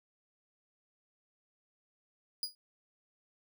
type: tone with exponential decay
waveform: 40% pulse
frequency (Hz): 4900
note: D#8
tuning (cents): -27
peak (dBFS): -28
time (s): 2.43-2.55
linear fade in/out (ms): 1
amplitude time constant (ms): 26
effects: none

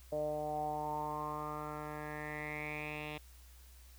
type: tone with low-pass filter sweep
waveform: 10% pulse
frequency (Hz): 150.8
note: D3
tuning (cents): +46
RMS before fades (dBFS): -40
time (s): 0.12-3.18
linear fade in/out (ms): 5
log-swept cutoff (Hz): 580 to 3000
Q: 7.2
effects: added 62 Hz sine -55 dBFS peak until 3.98 s + white hiss -63 dBFS RMS until 3.98 s

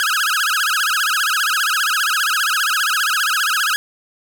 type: tone with vibrato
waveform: sawtooth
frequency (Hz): 1452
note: F#6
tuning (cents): -33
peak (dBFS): -12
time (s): 0-3.76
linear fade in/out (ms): 0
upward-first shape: sine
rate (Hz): 15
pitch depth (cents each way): 260
effects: 7-bit

